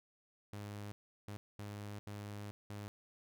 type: tone bursts at uneven times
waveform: sawtooth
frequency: 103 Hz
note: G#2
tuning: 14 cents flat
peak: -40 dBFS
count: 5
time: 0.53-0.92 / 1.28-1.37 / 1.59-1.99 / 2.07-2.51 / 2.7-2.88 s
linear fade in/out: 0 ms
effects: none